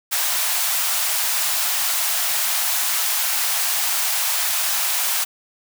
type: high-pass noise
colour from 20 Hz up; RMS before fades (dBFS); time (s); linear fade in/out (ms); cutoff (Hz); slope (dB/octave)
white; -21; 0.11-5.25; 20; 640; 48
effects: none